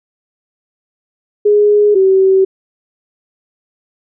sine tone pair in turn, 415.3 / 382.5 Hz, G#4 / G4, 0 / -42 cents, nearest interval minor second, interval 142 cents, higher first, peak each -6 dBFS, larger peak neither, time 1.45-1.95 / 1.95-2.45 s, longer neither, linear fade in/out 10 ms, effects none

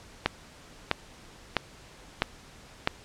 click train, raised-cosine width 0.3 ms, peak -6 dBFS, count 5, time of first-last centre 0.26-2.874 s, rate 1.53 Hz, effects pink hiss -51 dBFS RMS until 3.04 s + low-pass 8000 Hz 12 dB/octave

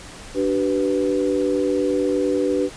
sine chord, G major, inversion second, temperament equal with one note detuned, 293.7 / 382.4 / 493.9 Hz, D4 / G4 / B4, 0 / -43 / 0 cents, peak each -22 dBFS, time 0.34-2.7 s, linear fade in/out 50 ms, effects pink hiss -39 dBFS RMS until 2.76 s + resampled to 22050 Hz

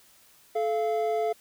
triangle tone pair together, 433.9 / 688.8 Hz, A4 / F5, -24 / -24 cents, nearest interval minor sixth, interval 800 cents, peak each -25 dBFS, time 0.55-1.33 s, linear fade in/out 10 ms, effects white hiss -58 dBFS RMS until 1.4 s

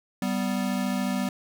square tone pair together, 194.41 / 248.5 Hz, G3 / B3, -14 / +11 cents, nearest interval major third, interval 425 cents, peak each -28 / -29 dBFS, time 0.22-1.29 s, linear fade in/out 2 ms, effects none

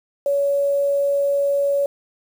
sine tone with quantisation, 563 Hz, C#5, 27 cents sharp, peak -16 dBFS, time 0.26-1.86 s, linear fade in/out 2 ms, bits 7, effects none

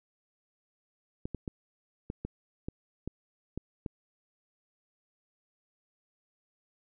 clicks, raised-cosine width 3 ms, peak -22 dBFS, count 9, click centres 1.255 / 1.347 / 1.478 / 2.101 / 2.25 / 2.685 / 3.076 / 3.576 / 3.862 s, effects none

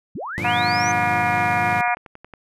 sine linear sweep, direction up, 110 to 6300 Hz, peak -27 dBFS, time 0.15-0.92 s, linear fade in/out 5 ms
25% pulse chord, G minor seventh, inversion none, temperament equal with one note detuned, 98 / 116.54 / 146.83 / 172.81 Hz, G2 / Bb2 / D3 / F3, 0 / 0 / 0 / -18 cents, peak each -27 / -29 / -30 / -28 dBFS, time 0.38-1.81 s, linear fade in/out 0 ms
harmonic tone, 240.4 Hz, B3, 46 cents flat, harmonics 3 / 4 / 5 / 6 / 7 / 8 / 9 / 10, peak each -21 / -25 / -29 / -28 / -28 / -31 / -28 / -28 dBFS, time 0.44-1.95 s, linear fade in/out 10 ms
click train, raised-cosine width 0.5 ms, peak -25 dBFS, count 11, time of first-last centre 1.42-2.337 s, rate 10.9 Hz
effects resampled to 32000 Hz

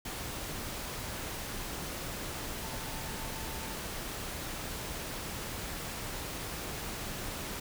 sine tone in noise, 890 Hz, A5, 20 cents sharp, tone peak -48 dBFS, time 2.62-3.74 s, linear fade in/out 5 ms, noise pink, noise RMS -39 dBFS, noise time 0.05-7.6 s, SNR -12 dB, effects none

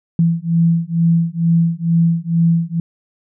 sine beating tone pair, 166.1 / 168.3 Hz, E3 / E3, +13 / +36 cents, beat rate 2.2 Hz, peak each -15 dBFS, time 0.19-2.8 s, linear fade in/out 2 ms, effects none

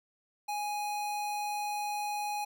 square tone, 830.6 Hz, G#5, in tune, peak -33 dBFS, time 0.48-2.45 s, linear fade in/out 10 ms, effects none

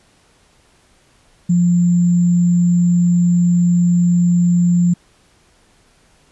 sine tone with sample-and-hold, 174.61 Hz, F3, in tune, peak -10 dBFS, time 1.49-4.94 s, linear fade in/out 10 ms, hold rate 7350 Hz, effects pink hiss -54 dBFS RMS until 6.31 s + resampled to 24000 Hz

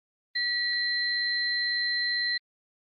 sine tone pair together, 1937 / 4101 Hz, B6 / C8, -34 / -36 cents, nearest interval octave + minor second, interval 1298 cents, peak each -28 dBFS, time 0.35-2.38 s, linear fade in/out 10 ms, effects Opus 24 kbps

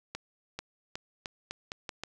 accelerating click train, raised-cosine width 0.2 ms, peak -19 dBFS, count 8, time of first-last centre 0.15-2.036 s, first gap 440 ms, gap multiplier 0.83, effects none

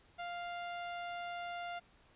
sawtooth tone, 698.5 Hz, F5, in tune, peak -36 dBFS, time 0.18-1.8 s, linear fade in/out 20 ms, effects pink hiss -66 dBFS RMS until 2.15 s + resampled to 8000 Hz

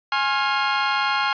sawtooth chord, F minor, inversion first, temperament equal with one note detuned, 830.6 / 1072.8 / 1396.9 Hz, Ab5 / C6 / F6, 0 / +43 / 0 cents, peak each -20 dBFS, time 0.12-1.33 s, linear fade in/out 2 ms, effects resampled to 11025 Hz + 7-bit

